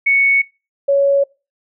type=tone pair in turn; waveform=sine; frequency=2218 / 558.2 Hz; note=C#7 / C#5; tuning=0 / +12 cents; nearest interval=2 octaves; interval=2388 cents; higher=first; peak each=-10 dBFS; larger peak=neither; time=0.06-0.42 / 0.88-1.24 s; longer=neither; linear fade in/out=10 ms; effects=noise-tail reverb RT60 0.3 s tail -24 dB re dry